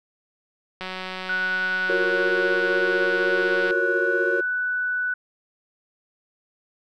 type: click train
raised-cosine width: 0.3 ms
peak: -16 dBFS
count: 540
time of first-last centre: 0.81-3.708 s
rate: 186 Hz
type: tone with pitch glide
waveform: sine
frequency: 1478 to 1486.6 Hz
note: F#6 to F#6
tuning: -2 to +8 cents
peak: -22 dBFS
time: 1.29-5.14 s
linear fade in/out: 5 ms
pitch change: +10 cents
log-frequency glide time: 3.97-4.34 s
type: chord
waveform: triangle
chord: Gb major seventh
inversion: third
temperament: equal with one note detuned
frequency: 354.1 / 370 / 466.2 / 554.4 Hz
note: F4 / Gb4 / Bb4 / Db5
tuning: +24 / 0 / 0 / 0 cents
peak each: -26 / -25 / -25 / -26 dBFS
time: 1.89-4.41 s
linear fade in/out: 10 ms
effects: none